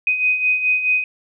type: beating tone pair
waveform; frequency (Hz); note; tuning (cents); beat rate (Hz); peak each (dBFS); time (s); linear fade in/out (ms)
sine; 2500 / 2504.7; D#7 / D#7; +8 / +11; 4.7; -23 / -16; 0.07-1.04; 2
effects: none